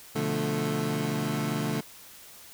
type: chord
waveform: 25% pulse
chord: B half-diminished seventh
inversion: none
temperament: equal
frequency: 123.47 / 146.83 / 174.61 / 220 Hz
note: B2 / D3 / F3 / A3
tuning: 0 / 0 / 0 / 0 cents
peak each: -33 / -27 / -32 / -27 dBFS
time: 0.15-1.81 s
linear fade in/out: 10 ms
effects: white hiss -49 dBFS RMS until 2.53 s